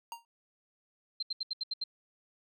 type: tone with exponential decay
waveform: square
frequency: 932.3 Hz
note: A#5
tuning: in tune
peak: -36 dBFS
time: 0.12-0.25 s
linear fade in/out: 1 ms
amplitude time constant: 28 ms
type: tone bursts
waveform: sine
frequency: 4144 Hz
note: C8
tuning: 17 cents flat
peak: -31 dBFS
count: 7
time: 1.2-1.839 s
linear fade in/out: 5 ms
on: 27 ms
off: 75 ms
effects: none